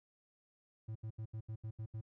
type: tone bursts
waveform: triangle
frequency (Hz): 110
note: A2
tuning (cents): 0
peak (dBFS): -38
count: 8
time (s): 0.88-2.012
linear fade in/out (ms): 10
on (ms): 75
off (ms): 76
effects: none